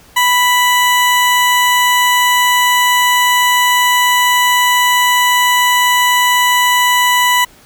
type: tone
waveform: 20% pulse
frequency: 987.8 Hz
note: B5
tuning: in tune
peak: -4 dBFS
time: 0.16-7.45 s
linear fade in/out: 10 ms
effects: pink hiss -44 dBFS RMS until 7.65 s